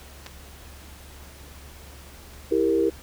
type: clicks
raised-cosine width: 0.2 ms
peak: -21 dBFS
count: 2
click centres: 0.263 / 0.267 s
type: chord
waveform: sine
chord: E diminished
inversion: none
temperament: equal with one note detuned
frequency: 329.6 / 396.8 / 466.2 Hz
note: E4 / G4 / Bb4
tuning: 0 / +21 / 0 cents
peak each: -23 dBFS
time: 2.51-2.9 s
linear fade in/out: 10 ms
effects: added 70 Hz sine -45 dBFS peak until 3.02 s + pink hiss -47 dBFS RMS until 3.02 s